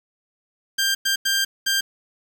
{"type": "tone bursts at uneven times", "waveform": "15% pulse", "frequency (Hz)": 1587, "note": "G6", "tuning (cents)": 21, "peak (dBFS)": -12, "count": 4, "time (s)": [[0.78, 0.95], [1.05, 1.16], [1.25, 1.45], [1.66, 1.81]], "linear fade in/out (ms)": 10, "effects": ["7-bit"]}